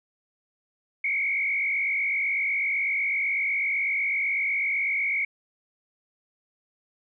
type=tone with frequency modulation; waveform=sine; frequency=2217 Hz; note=C#7; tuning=in tune; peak=-23 dBFS; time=1.04-5.25 s; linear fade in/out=5 ms; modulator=48 Hz; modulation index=1.8; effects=none